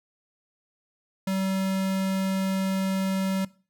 square tone, 191.4 Hz, G3, 41 cents flat, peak -25 dBFS, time 1.27-3.45 s, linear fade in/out 5 ms, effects noise-tail reverb RT60 0.4 s tail -21 dB re dry

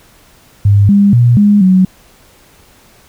sine tone with pitch steps, 101.1 / 201.3 / 120.4 / 205.6 / 186.3 Hz, G#2 / G3 / B2 / G#3 / F#3, -46 / +46 / -44 / -17 / +12 cents, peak -4 dBFS, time 0.65-1.85 s, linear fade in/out 5 ms, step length 240 ms, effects pink hiss -45 dBFS RMS until 3.08 s

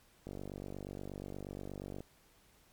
click train, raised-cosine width 2 ms, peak -30 dBFS, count 85, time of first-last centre 0.27-2.006 s, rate 48.4 Hz, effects pink hiss -66 dBFS RMS until 2.72 s + MP3 96 kbps

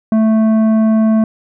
sine tone with tanh clipping, 220 Hz, A3, in tune, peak -10 dBFS, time 0.12-1.24 s, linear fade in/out 2 ms, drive 10 dB, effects none

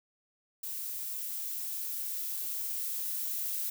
violet noise with level ramp, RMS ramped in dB -38 to -34 dBFS, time 0.63-3.7 s, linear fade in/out 5 ms, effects none

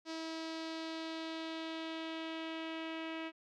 sawtooth tone with low-pass filter sweep, 323.3 Hz, E4, 34 cents flat, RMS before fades -42 dBFS, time 0.05-3.32 s, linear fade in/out 50 ms, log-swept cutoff 5000 to 2700 Hz, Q 2.5, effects none

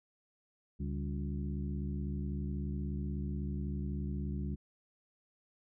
harmonic tone with a mistuned harmonic, 71.9 Hz, D2, 36 cents flat, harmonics 1 / 2 / 3 / 4 / 5, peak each -37 / -40 / -40 / -47 / -51 dBFS, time 0.79-4.56 s, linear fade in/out 20 ms, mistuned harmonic 3, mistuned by -130 cents, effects none

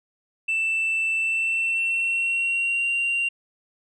sine tone with pitch glide, 2660 to 2765 Hz, E7 to F7, +15 to -18 cents, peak -19 dBFS, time 0.48-3.29 s, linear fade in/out 10 ms, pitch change +67 cents, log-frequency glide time 1.16-2.88 s, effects tanh soft clip ceiling -19 dBFS

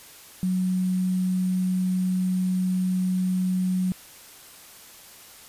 sine tone with sample-and-hold, 184.4 Hz, F#3, 6 cents flat, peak -21 dBFS, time 0.43-3.92 s, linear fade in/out 0 ms, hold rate 8820 Hz, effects white hiss -47 dBFS RMS until 5.48 s + resampled to 32000 Hz

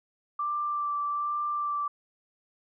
sine tone with vibrato, 1174.7 Hz, D6, in tune, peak -27 dBFS, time 0.39-1.88 s, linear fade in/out 5 ms, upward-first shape sine, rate 1.2 Hz, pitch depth 13 cents each way, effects none

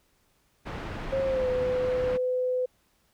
pink low-pass noise, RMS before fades -36 dBFS, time 0.65-2.18 s, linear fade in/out 20 ms, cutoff 2200 Hz, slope 12 dB/octave
sine tone with pitch glide, 538 to 504.9 Hz, C5 to B4, +48 to +38 cents, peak -24 dBFS, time 1.12-2.66 s, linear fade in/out 10 ms, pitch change -110 cents, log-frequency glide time 1.24-1.49 s
effects pink hiss -68 dBFS RMS until 3.13 s

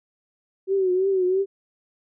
sine tone with vibrato, 376.9 Hz, F#4, 32 cents sharp, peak -18 dBFS, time 0.67-1.46 s, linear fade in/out 50 ms, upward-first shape triangle, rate 3 Hz, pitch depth 84 cents each way, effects none

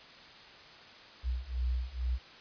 sine beating tone pair, 60.8 / 63 Hz, B1 / B1, -26 / +35 cents, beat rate 2.2 Hz, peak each -34 / -33 dBFS, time 1.23-2.19 s, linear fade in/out 50 ms, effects white hiss -52 dBFS RMS until 2.4 s + resampled to 11025 Hz

